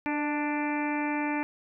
harmonic tone with a mistuned harmonic, 294.8 Hz, D4, 7 cents sharp, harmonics 1 / 2 / 3 / 4 / 5 / 6 / 7 / 8 / 9, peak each -29 / -39 / -33 / -44 / -42 / -39 / -41 / -37 / -48 dBFS, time 0.06-1.43 s, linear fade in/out 0 ms, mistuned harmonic 2, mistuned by +32 cents, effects none

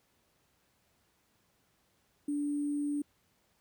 sine tone with sample-and-hold, 290.6 Hz, D4, 18 cents flat, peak -30 dBFS, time 2.28-3.02 s, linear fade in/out 5 ms, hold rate 8820 Hz, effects pink hiss -72 dBFS RMS until 3.6 s + high-pass 60 Hz 12 dB/octave

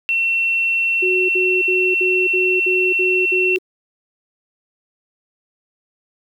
sine tone, 2710 Hz, E7, 47 cents sharp, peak -15 dBFS, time 0.09-3.56 s, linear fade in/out 0 ms
sine tone bursts, 370 Hz, F#4, in tune, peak -18 dBFS, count 8, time 1.02-3.586 s, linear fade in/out 10 ms, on 270 ms, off 58 ms
effects 8-bit

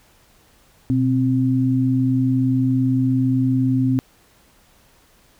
sine tone pair together, 124.03 / 261.6 Hz, B2 / C4, +8 / 0 cents, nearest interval octave + minor second, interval 1292 cents, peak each -19 / -17 dBFS, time 0.9-3.99 s, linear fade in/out 0 ms, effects pink hiss -55 dBFS RMS until 5.39 s

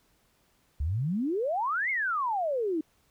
sine exponential two-way sweep, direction up then down, 66 to 2200 to 299.9 Hz, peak -26 dBFS, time 0.8-2.81 s, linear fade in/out 5 ms, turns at 1.9 s, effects pink hiss -68 dBFS RMS until 3.1 s

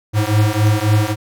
square beating tone pair, 104.5 / 108.2 Hz, G#2 / A2, +11 / -29 cents, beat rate 3.7 Hz, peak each -16 / -16 dBFS, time 0.13-1.16 s, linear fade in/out 50 ms, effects none

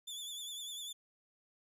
sawtooth tone with vibrato, 3475 Hz, A7, 22 cents flat, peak -39 dBFS, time 0.07-0.93 s, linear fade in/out 10 ms, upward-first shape sine, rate 10 Hz, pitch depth 59 cents each way, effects resampled to 32000 Hz

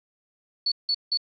sine tone bursts, 4435 Hz, C#8, in tune, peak -21 dBFS, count 3, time 0.66-1.174 s, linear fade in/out 5 ms, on 58 ms, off 170 ms, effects none

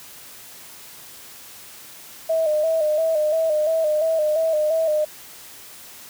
sine tone with vibrato, 628 Hz, D#5, 16 cents sharp, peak -17 dBFS, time 2.29-5.05 s, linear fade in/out 10 ms, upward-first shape square, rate 2.9 Hz, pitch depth 54 cents each way, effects white hiss -42 dBFS RMS until 6.09 s + high-pass 60 Hz 12 dB/octave

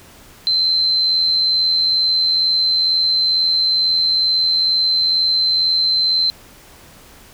sine tone with amplitude modulation, 4092 Hz, C8, 39 cents flat, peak -12 dBFS, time 0.47-6.3 s, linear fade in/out 0 ms, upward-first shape sine, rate 82.2 Hz, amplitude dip 25%, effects pink hiss -44 dBFS RMS until 7.33 s

